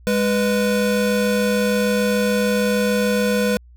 square tone pair together, 205 / 493.9 Hz, G#3 / B4, -22 / 0 cents, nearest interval octave + minor third, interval 1522 cents, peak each -20 dBFS, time 0.07-3.57 s, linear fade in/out 0 ms, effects added 60 Hz sine -43 dBFS peak until 3.76 s

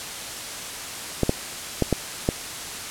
clicks, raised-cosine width 2 ms, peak -5 dBFS, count 5, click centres 1.233 / 1.294 / 1.823 / 1.927 / 2.289 s, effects white hiss -33 dBFS RMS until 2.9 s + low-pass 10000 Hz 12 dB/octave

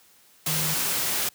sine tone in noise, 155.56 Hz, D#3, in tune, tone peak -30 dBFS, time 0.47-0.74 s, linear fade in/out 5 ms, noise white, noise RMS -26 dBFS, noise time 0.46-1.29 s, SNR -7 dB, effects white hiss -57 dBFS RMS until 1.34 s + high-pass 80 Hz 12 dB/octave

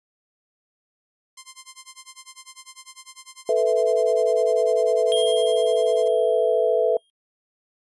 5% pulse tone with tremolo, 1046.5 Hz, C6, in tune, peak -26 dBFS, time 1.37-6.08 s, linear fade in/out 5 ms, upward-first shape sine, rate 10 Hz, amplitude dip 95%
sine chord, A suspended second, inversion none, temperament equal, 440 / 493.9 / 659.3 Hz, A4 / B4 / E5, 0 / 0 / 0 cents, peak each -21 dBFS, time 3.49-6.97 s, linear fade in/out 2 ms
square tone with exponential decay, 3228 Hz, G#7, 50 cents flat, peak -24 dBFS, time 5.12-7.1 s, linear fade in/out 0 ms, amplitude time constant 430 ms
effects noise-tail reverb RT60 0.1 s tail -26 dB re dry + resampled to 24000 Hz

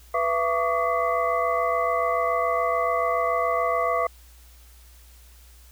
sine tone cluster, 495.7 / 672 / 1132 / 1199 / 2034 Hz, B4 / E5 / C#6 / D6 / C7, +6 / +33 / +36 / +36 / -50 cents, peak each -28 / -25 / -25 / -30 / -33 dBFS, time 0.14-4.07 s, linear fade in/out 5 ms, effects added 60 Hz sine -48 dBFS peak until 5.71 s + white hiss -55 dBFS RMS until 5.71 s

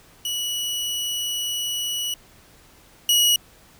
sawtooth tone pair in turn, 2935 / 2911 Hz, F#7 / F#7, -15 / -29 cents, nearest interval unison, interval 14 cents, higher first, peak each -21 / -12 dBFS, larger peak second, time 0.25-2.14 / 3.09-3.36 s, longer first, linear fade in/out 2 ms, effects pink hiss -52 dBFS RMS until 3.79 s

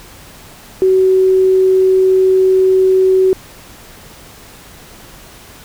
sine tone, 376.7 Hz, F#4, 31 cents sharp, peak -7 dBFS, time 0.82-3.33 s, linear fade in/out 0 ms, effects pink hiss -38 dBFS RMS until 5.64 s

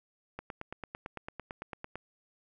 click train, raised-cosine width 0.5 ms, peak -24 dBFS, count 15, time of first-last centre 0.39-1.956 s, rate 8.94 Hz, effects none

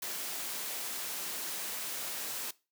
white noise, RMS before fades -38 dBFS, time 0.02-2.51 s, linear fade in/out 5 ms, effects noise-tail reverb RT60 0.3 s tail -21 dB re dry + high-pass 200 Hz 12 dB/octave

